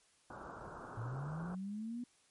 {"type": "low-pass noise", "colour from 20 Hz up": "white", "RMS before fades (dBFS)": -49, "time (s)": [0.3, 1.55], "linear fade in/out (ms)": 2, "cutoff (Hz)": 1500, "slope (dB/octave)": 96}
{"type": "linear sweep", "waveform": "sine", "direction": "up", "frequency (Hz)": [109, 246.9], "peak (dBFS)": -39, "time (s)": [0.97, 2.04], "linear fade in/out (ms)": 5}
{"effects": ["white hiss -70 dBFS RMS until 2.3 s", "MP3 48 kbps"]}